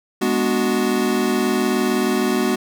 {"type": "chord", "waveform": "square", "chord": "G# half-diminished seventh", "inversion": "none", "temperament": "equal", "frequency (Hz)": [207.7, 246.9, 293.7, 370], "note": ["G#3", "B3", "D4", "F#4"], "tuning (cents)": [0, 0, 0, 0], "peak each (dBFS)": [-24, -22, -27, -22], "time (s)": [0.21, 2.56], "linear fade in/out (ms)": 10, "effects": []}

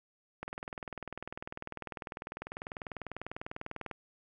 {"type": "click train", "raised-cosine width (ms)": 0.5, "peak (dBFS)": -24, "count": 71, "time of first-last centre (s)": [0.43, 3.913], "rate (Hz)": 20.1, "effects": []}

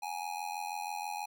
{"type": "tone with amplitude modulation", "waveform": "square", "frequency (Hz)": 830.6, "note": "G#5", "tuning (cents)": 0, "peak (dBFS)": -33, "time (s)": [0.02, 1.26], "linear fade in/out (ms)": 10, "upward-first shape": "sine", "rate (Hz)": 86.2, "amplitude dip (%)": 85, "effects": []}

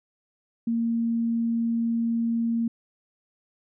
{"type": "tone", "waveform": "sine", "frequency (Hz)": 231, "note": "A#3", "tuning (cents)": -16, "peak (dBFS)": -22, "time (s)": [0.67, 2.68], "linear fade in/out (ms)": 5, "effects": []}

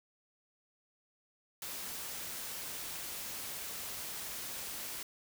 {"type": "noise", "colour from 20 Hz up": "white", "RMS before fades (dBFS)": -42, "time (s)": [1.62, 5.03], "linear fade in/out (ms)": 2, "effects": []}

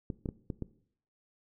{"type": "clicks", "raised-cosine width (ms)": 3, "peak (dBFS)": -22, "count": 5, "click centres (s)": [0.102, 0.258, 0.289, 0.502, 0.623], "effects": ["noise-tail reverb RT60 0.6 s tail -18 dB re dry"]}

